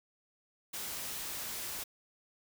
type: noise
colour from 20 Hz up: white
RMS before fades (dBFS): -40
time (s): 0.73-1.84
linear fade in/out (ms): 10
effects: none